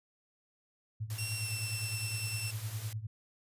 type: tone with tremolo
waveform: sine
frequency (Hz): 108.7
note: A2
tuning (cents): -21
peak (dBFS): -32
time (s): 1-3.07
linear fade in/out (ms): 10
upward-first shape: triangle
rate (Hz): 9.8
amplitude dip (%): 90
type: noise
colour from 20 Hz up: white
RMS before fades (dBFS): -46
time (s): 1.1-2.93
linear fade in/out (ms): 2
type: tone with pitch glide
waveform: 15% pulse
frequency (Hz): 2736 to 2691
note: F7 to E7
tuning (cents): -36 to +35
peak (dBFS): -30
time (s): 1.18-2.51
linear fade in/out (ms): 5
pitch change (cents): -29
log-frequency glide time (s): 1.36-1.49
effects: resampled to 32000 Hz